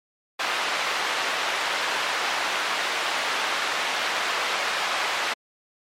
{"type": "band-pass noise", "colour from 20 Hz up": "pink", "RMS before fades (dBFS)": -26, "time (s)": [0.39, 5.34], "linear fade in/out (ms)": 10, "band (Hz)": [840, 3600], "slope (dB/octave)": 12, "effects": ["MP3 64 kbps"]}